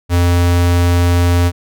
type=tone; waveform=square; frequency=87.4 Hz; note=F2; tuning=2 cents sharp; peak=-10 dBFS; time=0.09-1.52 s; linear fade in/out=50 ms; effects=none